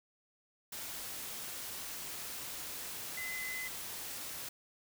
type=tone in noise; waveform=sine; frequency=2031 Hz; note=B6; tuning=48 cents sharp; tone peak=-39 dBFS; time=3.17-3.68 s; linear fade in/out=5 ms; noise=white; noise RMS=-43 dBFS; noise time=0.72-4.49 s; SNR=+1 dB; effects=none